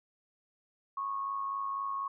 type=tone with amplitude modulation; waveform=sine; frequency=1098 Hz; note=C#6; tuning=17 cents flat; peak=-30 dBFS; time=0.97-2.08 s; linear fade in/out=5 ms; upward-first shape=sine; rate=104 Hz; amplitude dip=50%; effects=none